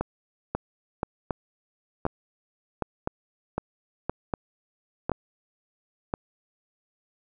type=two click trains; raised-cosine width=1 ms; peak=-12 / -12 dBFS; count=7 / 7; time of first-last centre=0.01-6.139 / 0.55-5.095 s; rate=0.979 / 1.32 Hz; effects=none